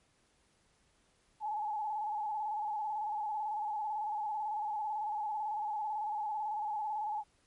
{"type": "tone with vibrato", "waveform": "sine", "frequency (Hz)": 849, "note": "G#5", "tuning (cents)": 38, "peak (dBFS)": -33, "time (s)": [1.4, 7.24], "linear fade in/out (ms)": 50, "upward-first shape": "square", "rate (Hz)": 18, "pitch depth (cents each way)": 44, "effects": ["pink hiss -71 dBFS RMS until 7.46 s", "MP3 48 kbps"]}